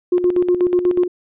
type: tone with tremolo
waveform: sine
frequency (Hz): 357.2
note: F4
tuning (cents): +39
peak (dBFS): -10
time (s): 0.12-1.08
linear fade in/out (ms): 5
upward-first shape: square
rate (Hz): 8.2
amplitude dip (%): 65
effects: tanh soft clip ceiling -6 dBFS + resampled to 8000 Hz